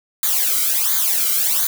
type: noise with flanger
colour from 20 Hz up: blue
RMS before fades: -18 dBFS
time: 0.23-1.67 s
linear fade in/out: 2 ms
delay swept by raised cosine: 0.36 to 1.15 ms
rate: 1.4 Hz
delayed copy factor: -1
effects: none